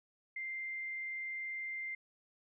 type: tone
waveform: sine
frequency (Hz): 2093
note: C7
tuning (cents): 0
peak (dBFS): -38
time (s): 0.36-1.95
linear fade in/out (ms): 5
effects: none